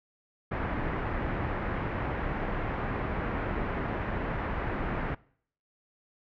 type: low-pass noise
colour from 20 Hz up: pink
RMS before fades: -32 dBFS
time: 0.51-5.15 s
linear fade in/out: 10 ms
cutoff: 2000 Hz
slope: 24 dB/octave
effects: noise-tail reverb RT60 0.6 s tail -23 dB re dry